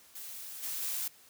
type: noise with level steps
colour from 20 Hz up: blue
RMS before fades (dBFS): -44 / -37 / -35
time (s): 0.15-1.08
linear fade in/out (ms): 5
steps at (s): 0.62 / 0.81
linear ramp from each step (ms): 20
effects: white hiss -59 dBFS RMS until 1.29 s + high-pass 60 Hz 12 dB/octave